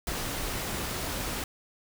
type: noise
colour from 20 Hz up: pink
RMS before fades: -33 dBFS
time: 0.07-1.44 s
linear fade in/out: 2 ms
effects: none